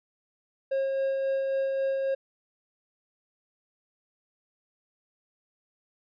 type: tone with tremolo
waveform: triangle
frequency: 540 Hz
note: C#5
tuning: 45 cents flat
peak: -22 dBFS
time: 0.71-2.15 s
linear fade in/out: 10 ms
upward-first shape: sine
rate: 3.7 Hz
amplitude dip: 25%
effects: resampled to 11025 Hz